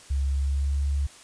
sine tone with pitch glide, 68.8 to 70.61 Hz, C#2 to C#2, -12 to +33 cents, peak -22 dBFS, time 0.1-1.07 s, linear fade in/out 10 ms, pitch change +45 cents, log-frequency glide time 0.29-0.88 s, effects white hiss -49 dBFS RMS until 1.23 s + resampled to 22050 Hz

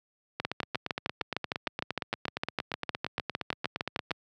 two click trains, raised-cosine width 0.3 ms, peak -13 / -15 dBFS, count 25 / 33, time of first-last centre 0.45-4.114 / 0.4-4.108 s, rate 6.55 / 8.63 Hz, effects high-pass 100 Hz 12 dB/octave

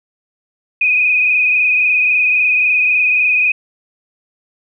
sine tone with frequency modulation, 2489 Hz, D#7, in tune, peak -10 dBFS, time 0.81-3.52 s, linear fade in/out 5 ms, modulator 23.7 Hz, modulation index 2.5, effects none

